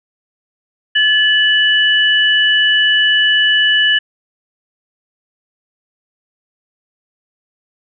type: tone pair together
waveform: sine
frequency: 1724 / 2960 Hz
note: A6 / F#7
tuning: -36 / 0 cents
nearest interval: major sixth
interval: 936 cents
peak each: -12 dBFS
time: 0.95-3.99 s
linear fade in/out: 10 ms
effects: none